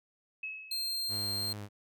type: tone with exponential decay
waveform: sine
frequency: 2578 Hz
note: E7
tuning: 39 cents flat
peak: -34 dBFS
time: 0.43-1.17 s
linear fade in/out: 5 ms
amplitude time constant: 160 ms
type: tone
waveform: 40% pulse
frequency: 4186 Hz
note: C8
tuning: in tune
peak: -31 dBFS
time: 0.71-1.53 s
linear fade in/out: 5 ms
type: tone with vibrato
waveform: sawtooth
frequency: 103.2 Hz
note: G#2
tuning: 10 cents flat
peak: -36 dBFS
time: 1.08-1.69 s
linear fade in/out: 50 ms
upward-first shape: square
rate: 2.9 Hz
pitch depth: 16 cents each way
effects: none